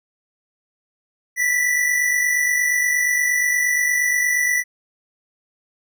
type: tone pair together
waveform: square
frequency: 1927 / 1975.5 Hz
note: B6 / B6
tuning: -43 / 0 cents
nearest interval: unison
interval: 43 cents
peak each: -26 / -18 dBFS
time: 1.36-4.64 s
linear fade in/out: 50 ms
effects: none